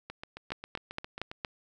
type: two click trains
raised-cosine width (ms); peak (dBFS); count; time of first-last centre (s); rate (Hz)
0.3; -17 / -24; 5 / 10; 0.52-1.448 / 0.1-1.315; 4.31 / 7.41
effects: none